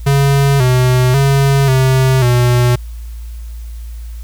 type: tone with pitch steps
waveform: square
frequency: 139.2 / 126.4 / 138.1 / 131.2 / 122.4 Hz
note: C#3 / B2 / C#3 / C3 / B2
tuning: +8 / +41 / -6 / +5 / -15 cents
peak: -9 dBFS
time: 0.06-2.76 s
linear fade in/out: 10 ms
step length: 540 ms
effects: added 57 Hz sine -24 dBFS peak until 4.23 s + white hiss -46 dBFS RMS until 4.23 s